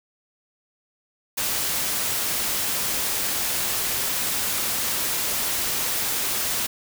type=noise; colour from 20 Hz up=white; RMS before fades=-25 dBFS; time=1.37-6.67 s; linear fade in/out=10 ms; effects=none